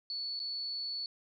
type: tone with dropouts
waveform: sine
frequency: 4435 Hz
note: C#8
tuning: in tune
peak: -35 dBFS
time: 0.1-1.06 s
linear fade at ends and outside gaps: 1 ms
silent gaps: 0.393-0.4 s
effects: none